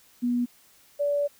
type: tone pair in turn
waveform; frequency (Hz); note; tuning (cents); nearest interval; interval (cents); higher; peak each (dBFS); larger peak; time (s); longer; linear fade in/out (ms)
sine; 243.1 / 576.5; B3 / D5; -27 / -32; octave + minor third; 1495; second; -22; neither; 0.22-0.46 / 0.99-1.28; second; 20
effects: white hiss -58 dBFS RMS until 1.39 s